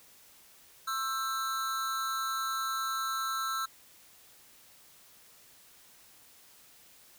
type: tone with amplitude modulation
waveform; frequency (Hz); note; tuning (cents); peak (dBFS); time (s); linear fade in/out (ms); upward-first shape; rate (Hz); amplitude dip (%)
square; 1325; E6; +9; -28; 0.87-3.66; 10; sine; 250; 80
effects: white hiss -58 dBFS RMS until 7.18 s